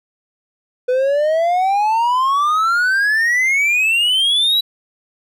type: exponential sweep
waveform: triangle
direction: up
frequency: 494.5 to 3951 Hz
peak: -11 dBFS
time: 0.88-4.61 s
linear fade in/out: 10 ms
effects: none